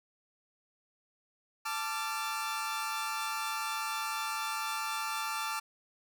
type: chord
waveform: sawtooth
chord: D minor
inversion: second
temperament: equal with one note detuned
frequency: 880 / 1174.7 / 1369.7 Hz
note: A5 / D6 / F6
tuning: 0 / 0 / -34 cents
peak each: -34 dBFS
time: 1.65-5.6 s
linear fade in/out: 10 ms
effects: none